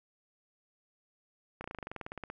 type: slowing click train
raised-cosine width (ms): 0.5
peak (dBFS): -25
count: 16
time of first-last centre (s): 1.61-2.301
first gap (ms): 32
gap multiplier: 1.05
effects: none